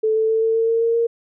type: tone with pitch steps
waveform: sine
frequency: 437.2 / 441 / 444.8 / 448.7 / 452.6 / 456.6 / 460.5 / 464.5 Hz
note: A4 / A4 / A4 / A4 / A4 / A#4 / A#4 / A#4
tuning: -11 / +4 / +19 / +34 / +49 / -36 / -21 / -6 cents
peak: -15 dBFS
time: 0.03-1.07 s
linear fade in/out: 10 ms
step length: 130 ms
effects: none